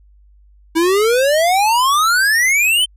square exponential sweep, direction up, 318.7 to 3136 Hz, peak -12 dBFS, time 0.75-2.86 s, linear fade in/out 20 ms, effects added 50 Hz sine -45 dBFS peak until 2.96 s + resampled to 32000 Hz

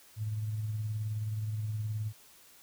sine tone with tremolo, 107.7 Hz, A2, 37 cents flat, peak -30 dBFS, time 0.16-2.13 s, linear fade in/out 50 ms, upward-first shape sine, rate 19 Hz, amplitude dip 35%, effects white hiss -58 dBFS RMS until 2.62 s

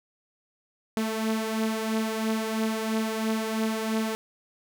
sawtooth beating tone pair, 220 / 223 Hz, A3 / A3, 0 / +23 cents, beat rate 3 Hz, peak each -23 / -28 dBFS, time 0.97-4.15 s, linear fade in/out 0 ms, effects none

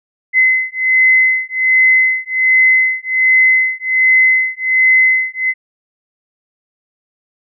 sine beating tone pair, 2043 / 2044.3 Hz, C7 / C7, -42 / -41 cents, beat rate 1.3 Hz, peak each -12 dBFS, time 0.33-5.54 s, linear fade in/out 50 ms, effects none

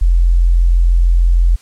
sine tone, 43.15 Hz, F1, 20 cents flat, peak -7 dBFS, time 0.01-1.56 s, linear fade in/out 10 ms, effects white hiss -47 dBFS RMS until 1.61 s + low-pass 9000 Hz 12 dB/octave

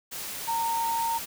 sine tone in noise, 920 Hz, A#5, 23 cents flat, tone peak -25 dBFS, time 0.47-1.19 s, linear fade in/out 20 ms, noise white, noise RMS -36 dBFS, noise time 0.11-1.26 s, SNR +8 dB, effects none

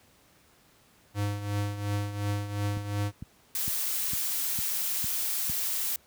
square tone with tremolo, 102.5 Hz, G#2, 22 cents flat, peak -26 dBFS, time 1.14-3.12 s, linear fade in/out 50 ms, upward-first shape triangle, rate 2.8 Hz, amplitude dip 70%
click train, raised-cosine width 5 ms, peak -24 dBFS, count 7, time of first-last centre 2.77-5.497 s, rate 2.2 Hz
blue noise, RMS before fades -30 dBFS, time 3.55-5.96 s, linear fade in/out 2 ms
effects pink hiss -61 dBFS RMS until 6.06 s + high-pass 60 Hz 12 dB/octave

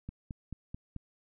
click train, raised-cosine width 5 ms, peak -27 dBFS, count 5, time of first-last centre 0.09-0.963 s, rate 4.58 Hz, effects none

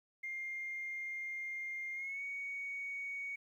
sine tone with pitch glide, 2113 to 2236 Hz, C7 to C#7, +16 to +14 cents, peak -38 dBFS, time 0.23-3.36 s, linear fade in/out 10 ms, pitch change +98 cents, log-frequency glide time 1.94-2.22 s, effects tanh soft clip ceiling -34 dBFS + 12-bit

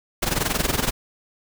pink noise with amplitude modulation, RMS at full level -20 dBFS, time 0.22-0.91 s, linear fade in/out 10 ms, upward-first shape sine, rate 21.4 Hz, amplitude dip 80%, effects none

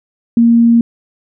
sine tone, 233.1 Hz, A#3, in tune, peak -5 dBFS, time 0.37-0.81 s, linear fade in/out 2 ms, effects none

